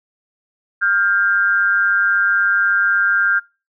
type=tone pair together; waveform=sine; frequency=1400 / 1596.3 Hz; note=F6 / G6; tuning=+4 / +31 cents; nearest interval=major second; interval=227 cents; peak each=-16 dBFS; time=0.81-3.4 s; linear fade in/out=20 ms; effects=noise-tail reverb RT60 0.3 s tail -23 dB re dry